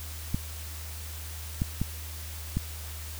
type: clicks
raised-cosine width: 5 ms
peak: -14 dBFS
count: 4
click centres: 0.345 / 1.619 / 1.816 / 2.57 s
effects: added 78 Hz sine -38 dBFS peak until 3.19 s + white hiss -43 dBFS RMS until 3.19 s

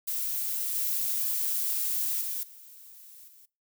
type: noise with level steps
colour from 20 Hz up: violet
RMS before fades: -31 / -29 / -33 / -50 / -55 dBFS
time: 0.07-3.46 s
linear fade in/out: 10 ms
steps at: 0.75 / 2.21 / 2.43 / 3.28 s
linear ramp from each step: 2 ms
effects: noise-tail reverb RT60 0.3 s tail -23 dB re dry

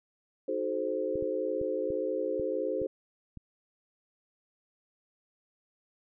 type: chord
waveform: sine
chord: D# diminished seventh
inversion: none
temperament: equal with one note detuned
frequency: 311.1 / 370 / 431.7 / 523.3 Hz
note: D#4 / F#4 / A4 / C5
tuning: 0 / 0 / -33 / 0 cents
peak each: -37 / -36 / -34 / -32 dBFS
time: 0.48-2.87 s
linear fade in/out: 5 ms
type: clicks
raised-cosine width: 5 ms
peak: -31 dBFS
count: 7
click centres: 1.156 / 1.225 / 1.614 / 1.904 / 2.397 / 2.817 / 3.373 s
effects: none

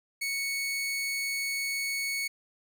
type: tone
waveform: sawtooth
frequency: 2217 Hz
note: C#7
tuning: in tune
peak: -26 dBFS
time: 0.21-2.28 s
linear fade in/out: 10 ms
effects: none

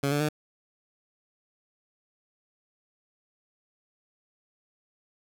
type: tone with pitch steps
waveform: 15% pulse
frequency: 140 / 145.61 / 151.44 Hz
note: C#3 / D3 / D#3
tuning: +18 / -14 / -47 cents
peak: -18 dBFS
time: 0.03-0.288 s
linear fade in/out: 5 ms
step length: 86 ms
effects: none

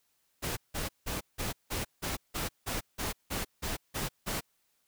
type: noise bursts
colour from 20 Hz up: pink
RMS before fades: -34 dBFS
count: 13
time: 0.42-4.41 s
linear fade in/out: 20 ms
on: 150 ms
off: 170 ms
effects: white hiss -74 dBFS RMS until 4.87 s

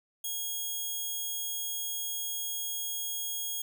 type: tone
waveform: 5% pulse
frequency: 3300 Hz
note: G#7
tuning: 12 cents flat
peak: -24 dBFS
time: 0.24-3.62 s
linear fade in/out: 5 ms
effects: none

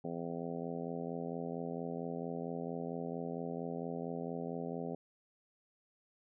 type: harmonic tone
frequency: 84.4 Hz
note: E2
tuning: 41 cents sharp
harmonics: 2 / 3 / 4 / 5 / 6 / 7 / 8 / 9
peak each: -43 / -43 / -50 / -44 / -46 / -49 / -49 / -50 dBFS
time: 0.04-4.95 s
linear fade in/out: 5 ms
effects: none

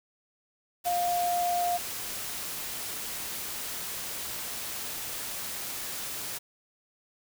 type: tone in noise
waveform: sine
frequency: 704 Hz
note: F5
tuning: 14 cents sharp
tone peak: -25 dBFS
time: 0.85-1.78 s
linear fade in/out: 20 ms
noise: white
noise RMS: -36 dBFS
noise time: 0.84-6.39 s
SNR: +8 dB
effects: none

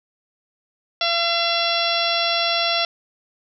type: harmonic tone with a mistuned harmonic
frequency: 680 Hz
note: F5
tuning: 46 cents flat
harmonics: 1 / 2 / 3 / 4 / 5 / 6 / 7 / 8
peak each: -24 / -27 / -30 / -26 / -24 / -27 / -30 / -28 dBFS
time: 1.01-2.85 s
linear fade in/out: 2 ms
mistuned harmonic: 7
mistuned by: -26 cents
effects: none

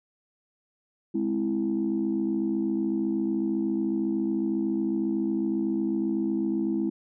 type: chord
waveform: sine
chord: Ab augmented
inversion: none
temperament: equal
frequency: 207.7 / 261.6 / 329.6 Hz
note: Ab3 / C4 / E4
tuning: 0 / 0 / 0 cents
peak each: -28 / -30 / -26 dBFS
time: 1.14-6.9 s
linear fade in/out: 10 ms
effects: tanh soft clip ceiling -17 dBFS

